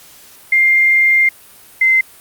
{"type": "tone pair in turn", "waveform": "sine", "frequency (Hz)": [2107, 2071], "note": ["C7", "C7"], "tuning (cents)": [12, -18], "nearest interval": "unison", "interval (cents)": 30, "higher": "first", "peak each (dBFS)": -8, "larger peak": "neither", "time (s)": [[0.52, 1.29], [1.81, 2.01]], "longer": "first", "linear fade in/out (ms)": 5, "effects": ["white hiss -42 dBFS RMS until 2.2 s", "Opus 48 kbps"]}